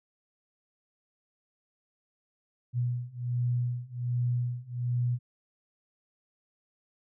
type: beating tone pair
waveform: sine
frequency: 121.5 / 122.8 Hz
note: B2 / B2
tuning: -28 / -9 cents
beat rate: 1.3 Hz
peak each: -31 / -30 dBFS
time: 2.73-5.19 s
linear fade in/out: 50 ms
effects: none